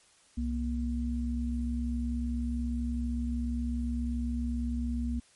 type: tone pair together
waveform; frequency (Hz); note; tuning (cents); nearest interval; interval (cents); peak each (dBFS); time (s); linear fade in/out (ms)
sine; 65 / 237.7; C2 / A#3; -11 / +34; octave + minor seventh; 2245; -31 / -32; 0.37-5.2; 10
effects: white hiss -62 dBFS RMS until 5.35 s + MP3 48 kbps